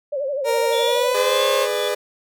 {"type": "tone with vibrato", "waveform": "sine", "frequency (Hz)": 556, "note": "C#5", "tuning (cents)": 5, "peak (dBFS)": -21, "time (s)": [0.12, 1.13], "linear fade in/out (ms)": 10, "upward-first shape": "sine", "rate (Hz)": 12, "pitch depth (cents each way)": 110}
{"type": "tone with pitch glide", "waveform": "30% pulse", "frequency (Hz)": [466.2, 535.5], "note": ["A#4", "C5"], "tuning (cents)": [0, 40], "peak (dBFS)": -16, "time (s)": [0.44, 1.68], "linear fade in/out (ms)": 50, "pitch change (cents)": 240, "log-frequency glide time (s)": [0.79, 1.45]}
{"type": "tone with tremolo", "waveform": "sine", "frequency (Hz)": 3445, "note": "A7", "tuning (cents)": -37, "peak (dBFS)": -23, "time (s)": [0.72, 1.89], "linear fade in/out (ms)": 10, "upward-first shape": "triangle", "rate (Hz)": 1.8, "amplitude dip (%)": 85}
{"type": "chord", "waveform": "40% pulse", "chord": "G# diminished", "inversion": "none", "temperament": "just", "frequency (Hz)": [415.3, 498.4, 598], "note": ["G#4", "B4", "D5"], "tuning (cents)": [0, 16, 31], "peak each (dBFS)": -24, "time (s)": [1.14, 1.95], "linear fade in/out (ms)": 10}
{"effects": []}